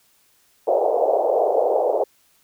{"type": "band-pass noise", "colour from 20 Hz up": "pink", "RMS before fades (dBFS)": -19, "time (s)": [0.67, 2.04], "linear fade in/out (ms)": 10, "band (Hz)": [430, 760], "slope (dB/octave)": 48, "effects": ["white hiss -60 dBFS RMS until 2.43 s"]}